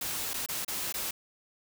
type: noise with dropouts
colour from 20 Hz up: white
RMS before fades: -34 dBFS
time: 0.01-1.11 s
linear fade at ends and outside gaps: 5 ms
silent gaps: 0.335-0.34 / 0.462-0.487 / 0.648-0.679 / 0.925-0.94 s
effects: none